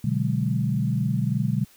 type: chord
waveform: sine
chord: G# half-diminished seventh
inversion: first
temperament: equal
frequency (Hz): 123.47 / 146.83 / 185 / 207.7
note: B2 / D3 / F#3 / G#3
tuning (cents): 0 / 0 / 0 / 0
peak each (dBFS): -25 / -26 / -28 / -28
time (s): 0.04-1.65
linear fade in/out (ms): 5
effects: white hiss -55 dBFS RMS until 1.76 s